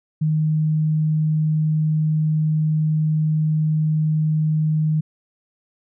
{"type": "tone", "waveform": "sine", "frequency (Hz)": 155.2, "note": "D#3", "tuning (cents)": -4, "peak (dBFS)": -16, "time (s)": [0.21, 5.01], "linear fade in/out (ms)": 10, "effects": []}